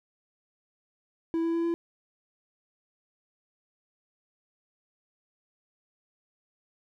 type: tone with pitch steps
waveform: triangle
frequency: 329.6 / 332.3 / 335 / 337.7 Hz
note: E4 / E4 / E4 / E4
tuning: 0 / +14 / +28 / +42 cents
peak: -23 dBFS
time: 1.34-1.74 s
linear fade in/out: 0 ms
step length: 100 ms
effects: none